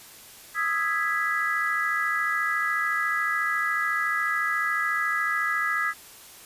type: chord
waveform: sine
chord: E major seventh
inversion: third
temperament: equal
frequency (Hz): 1244.5 / 1318.5 / 1661.2 / 1975.5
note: D#6 / E6 / G#6 / B6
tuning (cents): 0 / 0 / 0 / 0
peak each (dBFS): -29 / -32 / -27 / -28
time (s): 0.54-5.94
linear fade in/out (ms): 50
effects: white hiss -47 dBFS RMS until 6.45 s + resampled to 32000 Hz